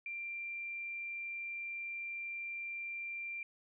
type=tone; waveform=sine; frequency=2369 Hz; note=D7; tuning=14 cents sharp; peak=-39 dBFS; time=0.06-3.43 s; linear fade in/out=2 ms; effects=none